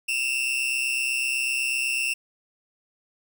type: tone pair together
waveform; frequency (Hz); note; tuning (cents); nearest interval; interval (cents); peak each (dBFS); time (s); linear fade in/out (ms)
40% pulse; 2609 / 2737; E7 / F7; -18 / -36; minor second; 82; -27 / -24; 0.08-2.14; 10
effects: none